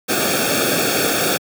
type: noise with comb filter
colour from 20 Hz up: pink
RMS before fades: -18 dBFS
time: 0.08-1.38 s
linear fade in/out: 20 ms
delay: 1 ms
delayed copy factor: -0.95
effects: high-pass 150 Hz 12 dB/octave